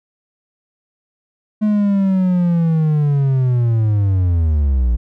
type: linear sweep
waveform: triangle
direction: down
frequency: 214.3 to 56.1 Hz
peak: -10 dBFS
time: 1.61-4.97 s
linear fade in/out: 20 ms
effects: none